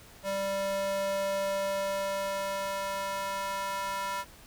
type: tone with high-pass filter sweep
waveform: square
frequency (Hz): 196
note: G3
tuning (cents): 0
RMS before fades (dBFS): -32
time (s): 0.23-4.25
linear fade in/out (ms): 50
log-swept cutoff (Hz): 460 to 1000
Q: 2.4
effects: pink hiss -53 dBFS RMS until 4.46 s